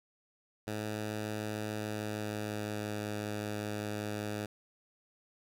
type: tone with pitch glide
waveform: 10% pulse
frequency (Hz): 106.8 to 105.15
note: G#2 to G#2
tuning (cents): +49 to +22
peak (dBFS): -27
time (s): 0.67-4.46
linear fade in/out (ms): 5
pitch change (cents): -27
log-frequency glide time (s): 1.72-3.04
effects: none